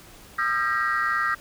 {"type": "tone cluster", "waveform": "sine", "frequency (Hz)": [1220, 1343, 1591, 1900], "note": ["D#6", "E6", "G6", "A#6"], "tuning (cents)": [-34, 32, 25, 33], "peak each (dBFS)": -26, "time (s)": [0.38, 1.35], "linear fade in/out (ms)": 10, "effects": ["tanh soft clip ceiling -15 dBFS", "pink hiss -48 dBFS RMS until 1.4 s"]}